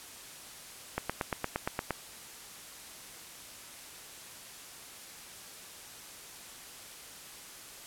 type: click train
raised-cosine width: 0.5 ms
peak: -15 dBFS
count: 9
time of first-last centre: 0.98-1.907 s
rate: 8.63 Hz
effects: white hiss -48 dBFS RMS until 7.86 s + low-pass 12000 Hz 12 dB/octave